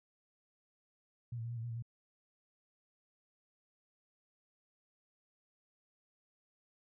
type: tone with pitch steps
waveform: sine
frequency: 119.7 / 113.9 / 117.4 / 119.6 / 113.1 / 119.7 / 114.4 / 118.3 Hz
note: A#2 / A#2 / A#2 / A#2 / A2 / A#2 / A#2 / A#2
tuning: +46 / -40 / +13 / +45 / +48 / +46 / -32 / +26 cents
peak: -38 dBFS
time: 1.32-1.824 s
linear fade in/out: 5 ms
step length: 63 ms
effects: none